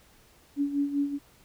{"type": "tone with tremolo", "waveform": "sine", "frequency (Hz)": 284.2, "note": "C#4", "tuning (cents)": 43, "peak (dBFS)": -22, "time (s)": [0.56, 1.19], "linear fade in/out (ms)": 50, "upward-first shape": "sine", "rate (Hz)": 5.1, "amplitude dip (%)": 70, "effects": ["pink hiss -59 dBFS RMS until 1.44 s"]}